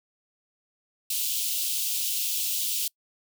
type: high-pass noise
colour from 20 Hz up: white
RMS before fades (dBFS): -28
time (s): 1.1-2.88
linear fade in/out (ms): 5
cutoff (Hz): 2700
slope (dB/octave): 48
effects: noise-tail reverb RT60 0.1 s tail -26 dB re dry